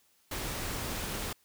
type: noise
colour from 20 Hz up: pink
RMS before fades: -36 dBFS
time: 0.31-1.33 s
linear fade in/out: 5 ms
effects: white hiss -68 dBFS RMS until 1.44 s